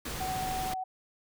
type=noise; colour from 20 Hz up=pink; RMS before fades=-37 dBFS; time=0.05-0.74 s; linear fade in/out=5 ms
type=tone with vibrato; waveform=sine; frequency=750 Hz; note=F#5; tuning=23 cents sharp; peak=-32 dBFS; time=0.2-0.84 s; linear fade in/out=10 ms; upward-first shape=triangle; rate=13 Hz; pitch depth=11 cents each way
effects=none